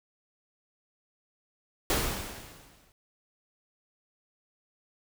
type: noise with exponential decay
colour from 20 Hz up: pink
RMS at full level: -25 dBFS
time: 1.9-2.92 s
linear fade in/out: 1 ms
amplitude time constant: 220 ms
effects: none